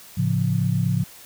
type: chord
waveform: sine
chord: A augmented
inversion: none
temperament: equal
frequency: 110 / 138.59 / 174.61 Hz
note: A2 / C#3 / E#3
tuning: 0 / 0 / 0 cents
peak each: -23 dBFS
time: 0.17-1.04 s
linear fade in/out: 10 ms
effects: white hiss -45 dBFS RMS until 1.25 s